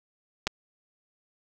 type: clicks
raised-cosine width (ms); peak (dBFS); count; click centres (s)
0.2; -8 / -15; 2; 0.47 / 0.475
effects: none